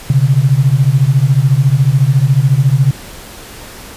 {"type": "beating tone pair", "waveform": "sine", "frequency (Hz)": [128.3, 142.3], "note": ["C3", "C#3"], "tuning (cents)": [-34, 46], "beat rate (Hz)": 14, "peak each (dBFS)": -10, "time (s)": [0.1, 2.91], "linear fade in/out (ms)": 2, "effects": ["pink hiss -32 dBFS RMS until 3.96 s", "resampled to 32000 Hz"]}